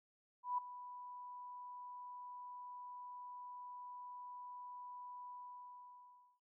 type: tone with ADSR envelope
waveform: sine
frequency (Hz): 987.8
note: B5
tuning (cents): 0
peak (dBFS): -33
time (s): 0.43-6.4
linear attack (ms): 150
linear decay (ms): 8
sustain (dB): -15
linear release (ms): 1100
effects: none